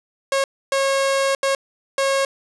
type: tone bursts at uneven times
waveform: sawtooth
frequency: 545 Hz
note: C#5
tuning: 29 cents flat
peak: -13 dBFS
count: 4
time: 0.32-0.44 / 0.72-1.35 / 1.43-1.55 / 1.98-2.25 s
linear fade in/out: 2 ms
effects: resampled to 24000 Hz + 7-bit